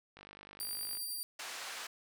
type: click train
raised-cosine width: 0.3 ms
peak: -35 dBFS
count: 41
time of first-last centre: 0.17-0.972 s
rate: 49.9 Hz
type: tone with tremolo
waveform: 10% pulse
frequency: 4722 Hz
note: D8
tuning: 9 cents sharp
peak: -30 dBFS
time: 0.6-1.23 s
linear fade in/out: 0 ms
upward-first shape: triangle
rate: 10 Hz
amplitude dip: 25%
type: band-pass noise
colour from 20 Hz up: pink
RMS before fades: -44 dBFS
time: 1.39-1.87 s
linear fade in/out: 5 ms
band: 950 to 8700 Hz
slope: 12 dB/octave
effects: none